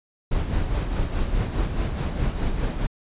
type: noise with tremolo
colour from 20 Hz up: brown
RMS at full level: -22 dBFS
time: 0.31-2.87 s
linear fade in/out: 10 ms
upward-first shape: sine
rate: 4.8 Hz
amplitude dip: 50%
effects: resampled to 8000 Hz